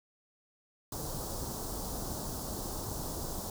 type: band-stop noise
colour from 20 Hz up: pink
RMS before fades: -38 dBFS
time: 0.92-3.5 s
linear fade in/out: 2 ms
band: 1100 to 4700 Hz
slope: 24 dB/octave
effects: none